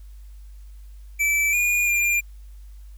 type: tone with pitch steps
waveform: square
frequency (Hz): 2317 / 2435 / 2398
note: D7 / D#7 / D7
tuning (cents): -24 / -38 / +36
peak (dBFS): -19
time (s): 1.19-2.21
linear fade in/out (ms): 20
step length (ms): 340
effects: added 50 Hz sine -39 dBFS peak until 2.97 s + white hiss -62 dBFS RMS until 2.97 s